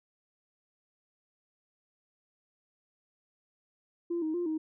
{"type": "tone with pitch steps", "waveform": "sine", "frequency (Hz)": [342.7, 314, 350.2, 314.4], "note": ["F4", "D#4", "F4", "D#4"], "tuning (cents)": [-33, 16, 5, 18], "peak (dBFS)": -28, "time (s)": [4.1, 4.58], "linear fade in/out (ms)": 10, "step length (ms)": 120, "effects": ["tanh soft clip ceiling -25 dBFS"]}